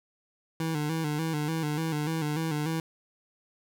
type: tone with vibrato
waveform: 25% pulse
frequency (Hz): 155.56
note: D#3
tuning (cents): 0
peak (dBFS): -24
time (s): 0.6-2.8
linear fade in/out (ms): 2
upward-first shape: square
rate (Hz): 3.4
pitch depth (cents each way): 70
effects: none